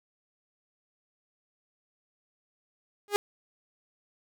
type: tone with exponential growth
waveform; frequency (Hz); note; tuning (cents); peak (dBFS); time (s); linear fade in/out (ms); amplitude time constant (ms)
sawtooth; 410; G#4; -22; -14; 3.08-3.16; 0; 17
effects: none